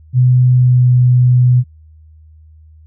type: tone with pitch glide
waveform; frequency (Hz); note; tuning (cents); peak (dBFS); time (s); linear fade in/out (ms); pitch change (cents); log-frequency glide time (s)
sine; 125.9 to 124.67; B2 to B2; +34 to +17; -6; 0.13-1.64; 50; -17; 0.53-0.88
effects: added 78 Hz sine -39 dBFS peak until 2.86 s